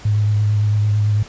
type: tone with vibrato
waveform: sine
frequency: 104.9 Hz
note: G#2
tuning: 18 cents sharp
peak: -13 dBFS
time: 0.05-1.23 s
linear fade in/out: 5 ms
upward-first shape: sine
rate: 8.9 Hz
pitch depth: 21 cents each way
effects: pink hiss -40 dBFS RMS until 1.28 s + resampled to 16000 Hz